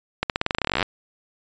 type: accelerating click train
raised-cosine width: 0.3 ms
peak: -5 dBFS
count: 21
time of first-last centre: 0.23-0.827 s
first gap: 68 ms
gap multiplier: 0.9
effects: resampled to 16000 Hz